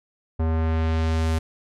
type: tone with low-pass filter sweep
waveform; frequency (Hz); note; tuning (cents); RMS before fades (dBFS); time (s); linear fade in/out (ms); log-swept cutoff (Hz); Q
square; 80.6; E2; -38; -22; 0.39-1.39; 10; 980 to 12000; 0.72
effects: none